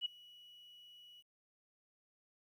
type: tone with ADSR envelope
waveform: sine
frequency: 2931 Hz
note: F#7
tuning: 17 cents flat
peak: -32 dBFS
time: 0.01-1.23 s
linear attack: 45 ms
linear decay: 10 ms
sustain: -24 dB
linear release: 36 ms
effects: 12-bit